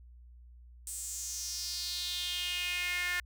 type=tone with high-pass filter sweep; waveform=sawtooth; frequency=356 Hz; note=F4; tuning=33 cents sharp; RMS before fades=-36 dBFS; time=0.87-3.2 s; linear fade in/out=0 ms; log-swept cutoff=8500 to 1800 Hz; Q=4.1; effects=added 60 Hz sine -51 dBFS peak until 3.25 s